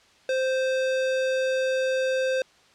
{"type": "tone", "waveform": "square", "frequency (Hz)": 522, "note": "C5", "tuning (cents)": -4, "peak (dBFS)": -23, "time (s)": [0.29, 2.42], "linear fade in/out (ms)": 2, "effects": ["white hiss -57 dBFS RMS until 2.74 s", "low-pass 5000 Hz 12 dB/octave"]}